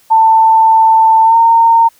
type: tone with pitch glide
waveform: sine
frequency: 891 to 916.6 Hz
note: A5 to A#5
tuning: +22 to -29 cents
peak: -4 dBFS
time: 0.1-1.89 s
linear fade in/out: 20 ms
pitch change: +49 cents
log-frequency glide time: 1.24-1.36 s
effects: white hiss -49 dBFS RMS until 1.99 s